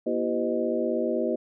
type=tone cluster; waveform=sine; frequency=239.1 / 334.3 / 390.3 / 510 / 619 Hz; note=A#3 / E4 / G4 / C5 / D#5; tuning=+44 / +24 / -8 / -44 / -9 cents; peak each=-30 dBFS; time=0.06-1.36 s; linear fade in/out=10 ms; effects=none